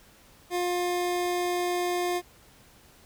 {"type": "tone", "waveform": "25% pulse", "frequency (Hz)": 354.6, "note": "F4", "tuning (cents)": 26, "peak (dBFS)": -22, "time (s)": [0.5, 2.22], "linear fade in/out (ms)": 50, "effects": ["pink hiss -56 dBFS RMS until 3.05 s"]}